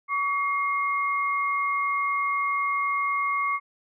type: tone pair together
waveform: sine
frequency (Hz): 1132 / 2141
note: C#6 / C7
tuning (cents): +36 / +39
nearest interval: major seventh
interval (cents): 1103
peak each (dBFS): -24 / -28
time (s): 0.08-3.6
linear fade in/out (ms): 50
effects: none